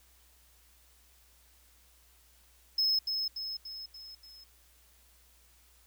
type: tone with echo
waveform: triangle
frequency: 5180 Hz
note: E8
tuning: 31 cents flat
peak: -24 dBFS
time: 2.78-2.99 s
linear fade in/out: 5 ms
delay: 290 ms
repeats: 5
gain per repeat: -5 dB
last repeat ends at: 4.44 s
effects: added 60 Hz sine -64 dBFS peak until 5.86 s + white hiss -64 dBFS RMS until 5.86 s